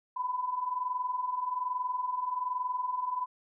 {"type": "tone pair together", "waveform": "sine", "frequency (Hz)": [983, 1004.2], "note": ["B5", "B5"], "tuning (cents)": [-8, 29], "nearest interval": "unison", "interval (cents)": 37, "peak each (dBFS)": [-36, -31], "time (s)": [0.16, 3.26], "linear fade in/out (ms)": 10, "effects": []}